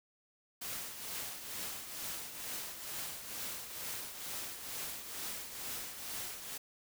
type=noise with tremolo; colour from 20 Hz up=white; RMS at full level=-40 dBFS; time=0.61-6.58 s; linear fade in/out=10 ms; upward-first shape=triangle; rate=2.2 Hz; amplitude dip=60%; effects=none